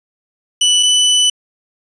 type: tone pair in turn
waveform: sawtooth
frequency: 2971 / 2987 Hz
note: F#7 / F#7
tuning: +6 / +16 cents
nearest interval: unison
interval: 10 cents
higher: second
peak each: -6 dBFS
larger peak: neither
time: 0.61-0.83 / 0.83-1.3 s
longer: second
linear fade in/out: 5 ms
effects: resampled to 22050 Hz